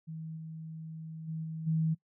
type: tone with level steps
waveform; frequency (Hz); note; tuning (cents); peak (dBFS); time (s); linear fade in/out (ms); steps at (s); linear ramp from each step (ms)
sine; 160; D#3; +49; -38 / -40 / -34 / -36 / -26; 0.07-1.95; 20; 0.36 / 1.27 / 1.43 / 1.66; 20
effects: noise-tail reverb RT60 0.1 s tail -22 dB re dry